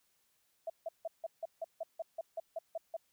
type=tone bursts; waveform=sine; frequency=658 Hz; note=E5; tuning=3 cents flat; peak=-35 dBFS; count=13; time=0.67-2.967 s; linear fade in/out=5 ms; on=29 ms; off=160 ms; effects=white hiss -75 dBFS RMS until 3.12 s